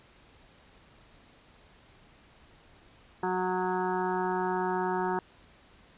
harmonic tone with a mistuned harmonic, 183.9 Hz, F#3, 10 cents flat, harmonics 1 / 2 / 4 / 5 / 6 / 7 / 8 / 9, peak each -36 / -31 / -35 / -32 / -43 / -40 / -42 / -42 dBFS, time 3.23-5.19 s, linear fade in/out 2 ms, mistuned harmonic 7, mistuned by -15 cents, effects pink hiss -58 dBFS RMS until 5.97 s + resampled to 8000 Hz

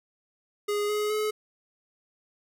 square tone with pitch steps, 413.4 / 420.1 / 427 Hz, G#4 / G#4 / G#4, -8 / +20 / +48 cents, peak -26 dBFS, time 0.68-1.31 s, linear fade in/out 10 ms, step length 210 ms, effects none

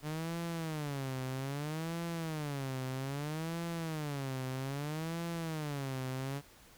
sawtooth tone with vibrato, 148.2 Hz, D3, 16 cents sharp, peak -32 dBFS, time 0.02-6.42 s, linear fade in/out 50 ms, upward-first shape sine, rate 0.62 Hz, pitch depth 230 cents each way, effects pink hiss -59 dBFS RMS until 6.77 s

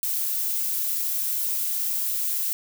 violet noise, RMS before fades -26 dBFS, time 0.03-2.53 s, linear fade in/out 0 ms, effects none

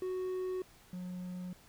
triangle tone pair in turn, 370 / 180.88 Hz, F#4 / F#3, 0 / -39 cents, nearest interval octave, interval 1239 cents, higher first, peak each -32 / -37 dBFS, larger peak first, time 0.02-0.62 / 0.93-1.53 s, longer neither, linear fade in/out 2 ms, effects pink hiss -61 dBFS RMS until 1.68 s

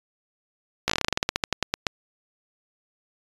slowing click train, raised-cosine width 0.2 ms, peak -4 dBFS, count 19, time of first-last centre 0.88-1.868 s, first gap 16 ms, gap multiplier 1.13, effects resampled to 24000 Hz

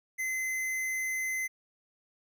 square tone, 2051 Hz, C7, 35 cents flat, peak -31 dBFS, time 0.18-1.48 s, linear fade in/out 20 ms, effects none

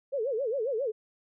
sine tone with vibrato, 493.9 Hz, B4, in tune, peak -27 dBFS, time 0.12-0.92 s, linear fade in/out 20 ms, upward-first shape sine, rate 7.4 Hz, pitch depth 250 cents each way, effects none

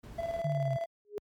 brown noise, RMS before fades -42 dBFS, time 0.03-0.42 s, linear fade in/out 10 ms
triangle tone with tremolo, 670 Hz, E5, 28 cents sharp, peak -28 dBFS, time 0.18-0.86 s, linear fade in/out 10 ms, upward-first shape square, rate 19 Hz, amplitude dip 50%
sine exponential sweep, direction down, 152.2 to 130.81 Hz, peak -29 dBFS, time 0.44-0.77 s, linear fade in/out 10 ms
sine tone with exponential growth, 414.4 Hz, G#4, 4 cents flat, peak -29 dBFS, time 1.05-1.18 s, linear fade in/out 0 ms, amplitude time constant 27 ms
effects high-pass 60 Hz 12 dB/octave + MP3 96 kbps

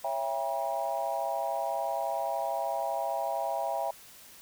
sine chord, C# diminished seventh, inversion none, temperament just, 554.4 / 665.2 / 798.3 / 957.9 Hz, C#5 / E5 / G5 / Bb5, 0 / +16 / +31 / +47 cents, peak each -37 / -32 / -33 / -36 dBFS, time 0.04-3.91 s, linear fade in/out 5 ms, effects tanh soft clip ceiling -18 dBFS + white hiss -52 dBFS RMS until 4.41 s

